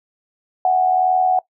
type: tone with amplitude modulation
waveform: sine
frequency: 740 Hz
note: F#5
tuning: in tune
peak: -10 dBFS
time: 0.65-1.39 s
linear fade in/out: 2 ms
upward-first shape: sine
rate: 81.9 Hz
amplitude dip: 55%
effects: noise-tail reverb RT60 0.1 s tail -20 dB re dry